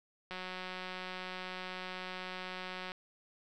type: click train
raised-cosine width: 0.3 ms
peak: -26 dBFS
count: 481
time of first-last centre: 0.31-2.919 s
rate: 184 Hz
effects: none